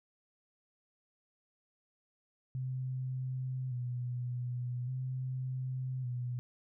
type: tone with vibrato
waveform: sine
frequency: 126.2 Hz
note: B2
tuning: 38 cents sharp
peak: -34 dBFS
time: 2.55-6.39 s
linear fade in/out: 0 ms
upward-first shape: square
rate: 0.43 Hz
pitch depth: 41 cents each way
effects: none